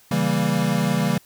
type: chord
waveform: square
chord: C# diminished seventh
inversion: none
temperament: equal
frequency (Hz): 138.59 / 164.81 / 196 / 233.1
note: C#3 / E3 / G3 / Bb3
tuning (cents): 0 / 0 / 0 / 0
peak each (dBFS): -27 / -24 / -24 / -26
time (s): 0.11-1.18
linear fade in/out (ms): 5
effects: white hiss -54 dBFS RMS until 1.25 s